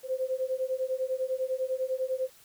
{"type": "beating tone pair", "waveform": "sine", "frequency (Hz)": [514, 524], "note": ["C5", "C5"], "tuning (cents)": [-31, 2], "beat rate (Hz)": 10, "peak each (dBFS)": -31, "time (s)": [0.03, 2.3], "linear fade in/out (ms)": 50, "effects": ["white hiss -57 dBFS RMS until 2.44 s"]}